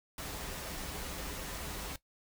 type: noise with comb filter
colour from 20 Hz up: pink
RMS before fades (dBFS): -41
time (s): 0.18-1.96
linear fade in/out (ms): 2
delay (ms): 8.6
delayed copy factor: -0.5
effects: noise-tail reverb RT60 0.1 s tail -17 dB re dry